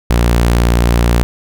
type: tone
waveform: sawtooth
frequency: 58.8 Hz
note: A#1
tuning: 16 cents sharp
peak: -5 dBFS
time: 0.1-1.23 s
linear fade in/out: 0 ms
effects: none